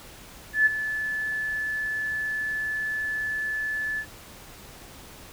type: tone with ADSR envelope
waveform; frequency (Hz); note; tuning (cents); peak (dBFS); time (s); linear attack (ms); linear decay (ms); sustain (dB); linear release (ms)
sine; 1734; A6; -26; -14; 0.53-4.06; 130; 20; -12; 76
effects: pink hiss -46 dBFS RMS until 5.32 s